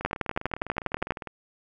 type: two click trains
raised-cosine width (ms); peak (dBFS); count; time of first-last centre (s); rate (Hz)
0.5; -20 / -9; 26 / 14; 0.01-1.273 / 0.05-1.107; 19.8 / 12.3
effects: none